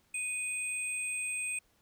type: tone pair together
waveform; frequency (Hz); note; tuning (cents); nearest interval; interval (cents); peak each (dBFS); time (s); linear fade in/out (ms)
sine; 2489 / 8372; D#7 / C9; 0 / 0; octave + major sixth; 2100; -34 / -35; 0.14-1.59; 5
effects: tanh soft clip ceiling -27 dBFS + pink hiss -70 dBFS RMS until 1.81 s